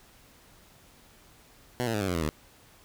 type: tone with pitch steps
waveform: 10% pulse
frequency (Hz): 123.47 / 113.88 / 105.03 / 96.87 / 89.35 / 82.41 / 76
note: B2 / A#2 / G#2 / G2 / F2 / E2 / D#2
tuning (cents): 0 / -40 / +20 / -20 / +40 / 0 / -40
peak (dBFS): -19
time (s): 1.8-2.29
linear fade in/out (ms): 0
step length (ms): 70
effects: pink hiss -57 dBFS RMS until 2.84 s